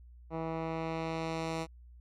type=tone with low-pass filter sweep; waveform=10% pulse; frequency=162.4 Hz; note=E3; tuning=26 cents flat; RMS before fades=-36 dBFS; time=0.3-1.67 s; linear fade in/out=50 ms; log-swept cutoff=1200 to 8400 Hz; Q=0.73; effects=added 60 Hz sine -51 dBFS peak until 2 s